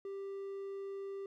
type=tone; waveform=triangle; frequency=393.4 Hz; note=G4; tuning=6 cents sharp; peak=-38 dBFS; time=0.05-1.26 s; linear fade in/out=2 ms; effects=none